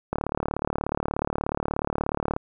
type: click train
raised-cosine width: 1 ms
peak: -11 dBFS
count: 83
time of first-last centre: 0.13-2.364 s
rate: 36.7 Hz
effects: none